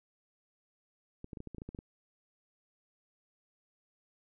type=clicks; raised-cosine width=3 ms; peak=-30 dBFS; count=11; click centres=1.244 / 1.332 / 1.372 / 1.404 / 1.473 / 1.547 / 1.583 / 1.619 / 1.69 / 1.748 / 1.789 s; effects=none